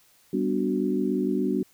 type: chord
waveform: sine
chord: G major seventh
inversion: none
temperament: equal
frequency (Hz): 196 / 246.9 / 293.7 / 370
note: G3 / B3 / D4 / F#4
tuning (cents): 0 / 0 / 0 / 0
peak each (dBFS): -28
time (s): 0.33-1.63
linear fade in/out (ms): 5
effects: white hiss -60 dBFS RMS until 1.73 s